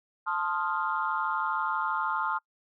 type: chord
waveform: sine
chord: F dominant seventh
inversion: first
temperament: equal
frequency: 880 / 1046.5 / 1244.5 / 1396.9 Hz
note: A5 / C6 / Eb6 / F6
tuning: 0 / 0 / 0 / 0 cents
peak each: -32 dBFS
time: 0.26-2.39 s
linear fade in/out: 20 ms
effects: noise-tail reverb RT60 0.1 s tail -26 dB re dry + tanh soft clip ceiling -16 dBFS